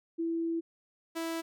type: tone pair in turn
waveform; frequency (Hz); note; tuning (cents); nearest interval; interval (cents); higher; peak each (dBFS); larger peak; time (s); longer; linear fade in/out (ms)
sine / sawtooth; 331.6 / 329.1; E4 / E4; +10 / -3; unison; 13; first; -29 / -29; neither; 0.18-0.61 / 1.15-1.42; first; 20
effects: none